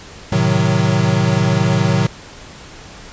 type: chord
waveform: square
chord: A diminished seventh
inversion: none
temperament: equal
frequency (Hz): 110 / 130.81 / 155.56 / 185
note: A2 / C3 / Eb3 / Gb3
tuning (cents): 0 / 0 / 0 / 0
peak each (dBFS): -19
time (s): 0.32-2.07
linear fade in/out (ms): 5
effects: pink hiss -37 dBFS RMS until 3.12 s + resampled to 16000 Hz